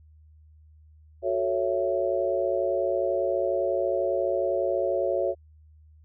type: chord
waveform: sine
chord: F# minor seventh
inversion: none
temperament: equal with one note detuned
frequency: 370 / 440 / 554.4 / 666.5 Hz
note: F#4 / A4 / C#5 / E5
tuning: 0 / 0 / 0 / +19 cents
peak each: -29 / -32 / -26 / -29 dBFS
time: 1.22-5.35 s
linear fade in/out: 50 ms
effects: added 77 Hz sine -51 dBFS peak until 6.04 s